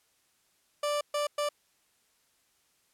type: tone bursts at uneven times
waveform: 30% pulse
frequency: 587.3 Hz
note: D5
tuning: in tune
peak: -25 dBFS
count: 3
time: 0.83-1.01 / 1.14-1.27 / 1.38-1.49 s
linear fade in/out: 5 ms
effects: white hiss -70 dBFS RMS until 2.93 s + low-pass 12000 Hz 12 dB/octave